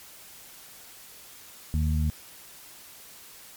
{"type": "harmonic tone", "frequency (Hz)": 76.9, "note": "D#2", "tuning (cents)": -20, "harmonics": [1, 2, 3], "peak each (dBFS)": [-23, -29, -33], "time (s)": [1.74, 2.1], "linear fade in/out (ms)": 0, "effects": ["white hiss -48 dBFS RMS until 3.56 s", "MP3 96 kbps"]}